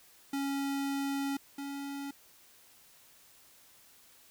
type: tone pair in turn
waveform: square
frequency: 277.2 / 279.8 Hz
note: C#4 / C#4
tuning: 0 / +16 cents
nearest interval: unison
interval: 16 cents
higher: second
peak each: -32 / -38 dBFS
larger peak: first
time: 0.33-1.37 / 1.58-2.11 s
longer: first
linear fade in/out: 5 ms
effects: white hiss -60 dBFS RMS until 4.3 s